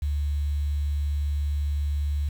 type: tone with quantisation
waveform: sine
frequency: 72.7 Hz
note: D2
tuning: 17 cents flat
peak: -23 dBFS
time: 0.02-2.29 s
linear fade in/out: 5 ms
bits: 8
effects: none